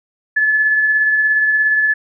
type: tone with tremolo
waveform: sine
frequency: 1725 Hz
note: A6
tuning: 35 cents flat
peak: -10 dBFS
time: 0.36-1.94 s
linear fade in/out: 10 ms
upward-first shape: sine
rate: 17 Hz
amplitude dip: 30%
effects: none